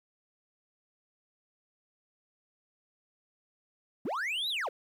triangle linear two-way sweep, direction up then down, 159.5 to 4031 to 385.5 Hz, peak -29 dBFS, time 4.05-4.69 s, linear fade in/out 5 ms, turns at 4.49 s, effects 11-bit

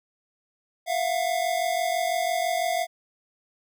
square tone pair together, 671 / 717 Hz, E5 / F5, +31 / +45 cents, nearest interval minor second, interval 114 cents, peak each -27 dBFS, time 0.86-2.87 s, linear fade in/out 50 ms, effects none

